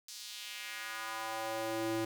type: tone with high-pass filter sweep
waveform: square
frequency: 111.5 Hz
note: A2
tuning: 23 cents sharp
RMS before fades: -39 dBFS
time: 0.08-2.05 s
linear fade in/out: 5 ms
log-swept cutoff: 5300 to 260 Hz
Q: 1.7
effects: 10-bit